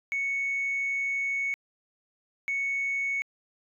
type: tone pair in turn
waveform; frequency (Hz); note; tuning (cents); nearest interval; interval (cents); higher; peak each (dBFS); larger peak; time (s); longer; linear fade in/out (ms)
sine; 2217 / 2217; C#7 / C#7; 0 / 0; unison; 0; neither; -25; neither; 0.12-1.54 / 2.48-3.22; first; 0
effects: tanh soft clip ceiling -23 dBFS

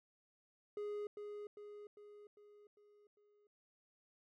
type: tone with echo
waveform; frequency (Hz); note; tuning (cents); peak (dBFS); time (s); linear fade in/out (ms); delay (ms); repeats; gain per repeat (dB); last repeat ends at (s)
triangle; 414.8; G#4; -2; -38; 0.77-1.07; 2; 400; 6; -5; 3.47
effects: none

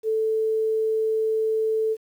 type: tone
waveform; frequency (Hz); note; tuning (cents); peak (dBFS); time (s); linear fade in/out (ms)
sine; 440; A4; 0; -20; 0.03-1.97; 50
effects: 9-bit

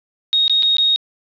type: tone with dropouts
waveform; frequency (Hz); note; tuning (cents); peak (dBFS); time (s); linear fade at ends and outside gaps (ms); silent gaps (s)
sine; 3741; A#7; +5; -12; 0.33-0.96; 0; 0.48-0.497 / 0.624-0.631 / 0.768-0.783
effects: resampled to 11025 Hz + 8-bit

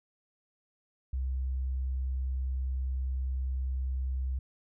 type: tone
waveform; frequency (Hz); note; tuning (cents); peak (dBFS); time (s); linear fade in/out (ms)
sine; 65; C2; -11; -29; 1.13-4.39; 5
effects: none

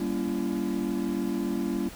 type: chord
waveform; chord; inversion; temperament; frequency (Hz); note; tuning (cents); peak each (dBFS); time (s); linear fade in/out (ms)
triangle; G diminished seventh; none; just; 196 / 235.2 / 282.2 / 338.7; G3 / Bb3 / Db4 / Fb4; 0 / +16 / +31 / +47; -30; 0-1.89; 5
effects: pink hiss -45 dBFS RMS until 1.95 s

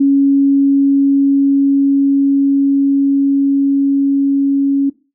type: tone with level ramp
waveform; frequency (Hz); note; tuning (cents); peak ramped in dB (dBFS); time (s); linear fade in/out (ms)
sine; 277.2; C#4; 0; -7 to -10; 0-4.9; 10
effects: noise-tail reverb RT60 0.3 s tail -18 dB re dry

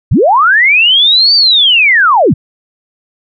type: linear two-way sweep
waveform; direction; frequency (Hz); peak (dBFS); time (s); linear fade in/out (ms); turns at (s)
sine; up then down; 61.74 to 4669 to 85.5; -4; 0.11-2.34; 10; 1.35
effects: none

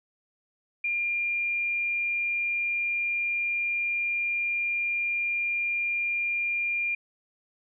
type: tone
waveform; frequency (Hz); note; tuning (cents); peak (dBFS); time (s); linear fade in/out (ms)
sine; 2400; D7; +37; -25; 0.84-6.95; 5
effects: none

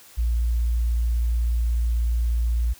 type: tone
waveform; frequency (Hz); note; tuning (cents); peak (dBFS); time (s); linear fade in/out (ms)
sine; 58.2; A#1; -2; -19; 0.17-2.74; 20
effects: white hiss -49 dBFS RMS until 2.79 s

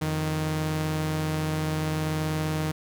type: tone pair together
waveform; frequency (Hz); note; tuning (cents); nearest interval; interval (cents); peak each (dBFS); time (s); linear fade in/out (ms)
sawtooth; 88.09 / 155.56; F2 / D#3; +15 / 0; minor seventh; 985; -30 / -22; 0.01-2.72; 10
effects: none

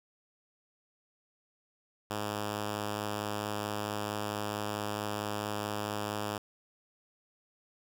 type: tone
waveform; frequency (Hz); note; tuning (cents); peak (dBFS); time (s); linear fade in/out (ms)
5% pulse; 104.5; G#2; +11; -22; 2.1-6.38; 5
effects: none

